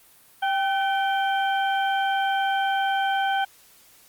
harmonic tone with a mistuned harmonic, 784 Hz, G5, in tune, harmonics 1 / 2 / 3 / 4, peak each -22 / -27 / -39 / -33 dBFS, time 0.42-3.45 s, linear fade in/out 10 ms, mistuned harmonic 2, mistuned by -52 cents, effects white hiss -54 dBFS RMS until 4.08 s + Opus 32 kbps

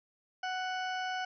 harmonic tone with a mistuned harmonic, 742 Hz, F#5, 5 cents sharp, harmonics 1 / 2 / 3 / 4 / 6 / 7 / 8, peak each -35 / -38 / -47 / -44 / -53 / -51 / -55 dBFS, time 0.43-1.25 s, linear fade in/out 5 ms, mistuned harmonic 7, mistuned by +20 cents, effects none

